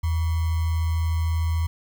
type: tone with sample-and-hold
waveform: sine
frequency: 81.7 Hz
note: E2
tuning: 15 cents flat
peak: -20 dBFS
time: 0.03-1.67 s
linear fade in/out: 10 ms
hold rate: 1050 Hz
effects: none